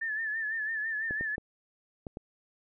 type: tone with vibrato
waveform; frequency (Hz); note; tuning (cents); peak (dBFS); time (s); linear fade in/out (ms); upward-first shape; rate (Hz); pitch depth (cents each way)
sine; 1760; A6; 0; -30; 0.01-1.36; 10; sine; 6; 63
type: clicks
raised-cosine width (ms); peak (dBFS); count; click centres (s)
2; -25; 5; 1.109 / 1.21 / 1.381 / 2.068 / 2.171
effects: none

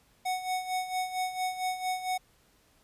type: tone with tremolo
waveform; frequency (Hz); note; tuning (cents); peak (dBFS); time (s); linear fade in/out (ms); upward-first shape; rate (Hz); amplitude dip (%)
square; 740; F#5; 0; -28; 0.25-2.18; 10; sine; 4.4; 70
effects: pink hiss -65 dBFS RMS until 2.83 s + resampled to 32000 Hz

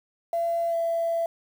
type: tone with pitch glide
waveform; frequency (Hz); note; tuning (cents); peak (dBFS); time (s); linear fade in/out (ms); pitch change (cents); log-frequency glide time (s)
sine; 677 to 669.6; E5 to E5; +46 to +27; -22; 0.33-1.26; 2; -19; 0.68-0.75
effects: tanh soft clip ceiling -18 dBFS + 8-bit

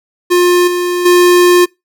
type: tone with level steps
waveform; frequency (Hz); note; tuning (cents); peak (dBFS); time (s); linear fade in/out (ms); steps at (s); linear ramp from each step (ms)
square; 354.9; F4; +28; -7 / -13 / -5; 0.3-1.66; 20; 0.67 / 1.05; 10
effects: noise-tail reverb RT60 0.2 s tail -24 dB re dry

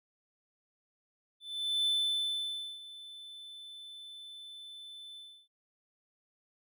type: tone with ADSR envelope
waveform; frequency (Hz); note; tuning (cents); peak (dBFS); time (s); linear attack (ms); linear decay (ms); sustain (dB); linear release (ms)
triangle; 3520; A7; 0; -25; 1.4-5.48; 460; 930; -19; 310
effects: none

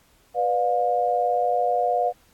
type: chord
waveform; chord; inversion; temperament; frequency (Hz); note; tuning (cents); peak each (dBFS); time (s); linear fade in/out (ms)
sine; B diminished; none; just; 493.9 / 592.7 / 711.2; B4 / D5 / F5; 0 / +16 / +31; -25 / -27 / -21; 0.34-2.13; 50
effects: pink hiss -59 dBFS RMS until 2.33 s + AAC 64 kbps

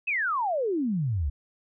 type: exponential sweep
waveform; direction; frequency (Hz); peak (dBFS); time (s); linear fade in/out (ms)
sine; down; 2671 to 64.7; -24; 0.07-1.3; 10
effects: none

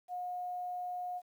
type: tone with quantisation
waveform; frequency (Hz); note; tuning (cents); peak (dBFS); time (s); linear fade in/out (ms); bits
sine; 720; F#5; -47; -36; 0.08-1.22; 50; 11
effects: none

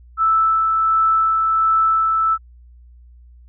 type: tone with tremolo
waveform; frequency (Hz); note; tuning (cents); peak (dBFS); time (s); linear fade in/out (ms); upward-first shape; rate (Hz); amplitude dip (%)
sine; 1317; E6; -2; -12; 0.17-2.38; 50; sine; 1.4; 25
effects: added 60 Hz sine -42 dBFS peak until 3.48 s

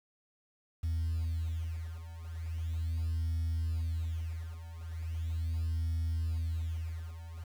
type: beating tone pair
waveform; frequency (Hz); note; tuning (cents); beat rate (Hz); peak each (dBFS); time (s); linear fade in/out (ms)
sine; 81.5 / 81.89; E2 / E2; -19 / -11; 0.39; -35 / -32; 0.83-7.44; 10
effects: tanh soft clip ceiling -28 dBFS + 9-bit

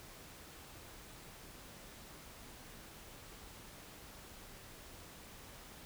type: silence
effects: pink hiss -54 dBFS RMS until 5.85 s

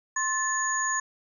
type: tone cluster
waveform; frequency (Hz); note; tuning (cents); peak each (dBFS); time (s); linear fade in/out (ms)
sine; 1058 / 1748 / 6740; C6 / A6 / G#8; +19 / -12 / +25; -29; 0.16-1; 5
effects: none

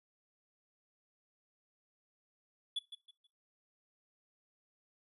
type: tone with echo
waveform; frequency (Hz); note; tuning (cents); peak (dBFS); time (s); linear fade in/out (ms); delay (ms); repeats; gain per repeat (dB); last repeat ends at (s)
triangle; 3430; A7; -45; -32; 2.76-2.79; 5; 160; 3; -11; 3.27
effects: noise-tail reverb RT60 0.2 s tail -17 dB re dry + resampled to 32000 Hz

